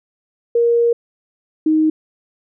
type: tone pair in turn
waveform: sine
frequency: 470 / 312.6 Hz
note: A#4 / D#4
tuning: +14 / +8 cents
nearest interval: perfect fifth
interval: 706 cents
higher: first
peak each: -11 dBFS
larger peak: neither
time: 0.55-0.93 / 1.66-1.9 s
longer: first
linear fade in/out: 5 ms
effects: none